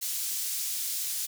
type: high-pass noise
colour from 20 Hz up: pink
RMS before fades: -32 dBFS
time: 0.01-1.27 s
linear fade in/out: 20 ms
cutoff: 5900 Hz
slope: 12 dB/octave
effects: none